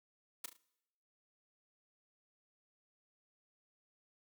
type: noise with echo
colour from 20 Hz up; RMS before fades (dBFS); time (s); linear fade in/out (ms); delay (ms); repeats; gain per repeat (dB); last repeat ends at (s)
white; -41; 0.44-0.46; 5; 36; 3; -8; 0.568
effects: noise-tail reverb RT60 0.9 s tail -22 dB re dry + high-pass 200 Hz 12 dB/octave